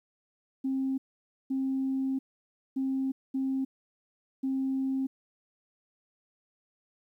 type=tone bursts at uneven times; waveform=sine; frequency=266.4 Hz; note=C4; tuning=31 cents sharp; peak=-26 dBFS; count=5; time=0.64-0.98 / 1.5-2.19 / 2.76-3.12 / 3.34-3.65 / 4.43-5.07 s; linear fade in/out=10 ms; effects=tanh soft clip ceiling -22 dBFS + 11-bit